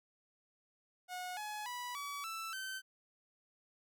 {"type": "tone with pitch steps", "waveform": "sawtooth", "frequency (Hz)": [727, 844.8, 981.7, 1140.8, 1325.6, 1540.5], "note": ["F#5", "G#5", "B5", "C#6", "E6", "G6"], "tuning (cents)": [-31, 29, -11, 49, 9, -31], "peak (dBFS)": -37, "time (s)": [1.08, 2.82], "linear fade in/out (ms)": 50, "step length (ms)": 290, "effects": []}